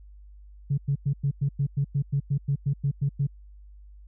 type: tone bursts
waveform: sine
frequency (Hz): 140.1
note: C#3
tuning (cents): +19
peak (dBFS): -20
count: 15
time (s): 0.7-3.27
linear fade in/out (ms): 10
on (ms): 78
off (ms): 100
effects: tanh soft clip ceiling -16 dBFS + added 50 Hz sine -45 dBFS peak until 4.07 s